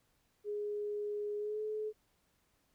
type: tone with pitch glide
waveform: sine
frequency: 415.3 to 429 Hz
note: G#4 to A4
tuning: 0 to -44 cents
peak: -35 dBFS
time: 0.44-1.93 s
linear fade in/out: 50 ms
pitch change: +56 cents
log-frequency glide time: 1.38-1.61 s
effects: pink hiss -75 dBFS RMS until 2.74 s